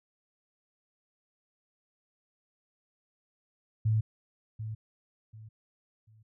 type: tone with echo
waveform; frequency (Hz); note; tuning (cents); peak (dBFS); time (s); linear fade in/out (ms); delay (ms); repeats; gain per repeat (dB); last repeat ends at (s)
sine; 109.4; A2; -9; -23; 3.85-4.01; 10; 740; 3; -11; 6.23
effects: none